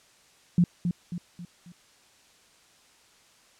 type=tone with echo; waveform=sine; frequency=174.61 Hz; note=F3; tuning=in tune; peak=-16 dBFS; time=0.58-0.64 s; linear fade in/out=2 ms; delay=270 ms; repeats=4; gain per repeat=-7 dB; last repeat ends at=1.72 s; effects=white hiss -59 dBFS RMS until 3.59 s + low-pass 8000 Hz 12 dB/octave